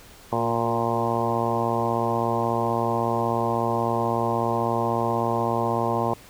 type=harmonic tone with a mistuned harmonic; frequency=116.3 Hz; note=A#2; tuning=4 cents flat; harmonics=1 / 2 / 3 / 4 / 5 / 6 / 7 / 8 / 9; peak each=-30 / -30 / -30 / -30 / -30 / -30 / -30 / -30 / -30 dBFS; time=0.32-6.14 s; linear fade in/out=5 ms; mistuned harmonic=3; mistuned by=+18 cents; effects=pink hiss -48 dBFS RMS until 6.29 s